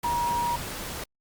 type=tone in noise; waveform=sine; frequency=952 Hz; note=A#5; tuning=36 cents sharp; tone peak=-24 dBFS; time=0.04-0.56 s; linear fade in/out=5 ms; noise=pink; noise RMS=-35 dBFS; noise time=0.03-1.04 s; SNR=+8 dB; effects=Opus 48 kbps